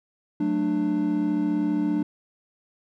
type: chord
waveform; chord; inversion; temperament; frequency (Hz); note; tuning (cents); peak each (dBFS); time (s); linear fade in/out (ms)
triangle; D major; first; equal with one note detuned; 185 / 220 / 297.2; F#3 / A3 / D4; 0 / 0 / +21; -27 / -27 / -21; 0.4-2.03; 5
effects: none